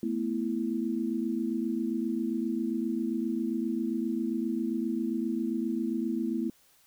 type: chord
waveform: sine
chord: A suspended second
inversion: none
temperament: just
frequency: 220 / 247.5 / 330 Hz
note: A3 / B3 / E4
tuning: 0 / +4 / +2 cents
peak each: -32 dBFS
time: 0.03-6.5 s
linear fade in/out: 2 ms
effects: white hiss -63 dBFS RMS until 6.86 s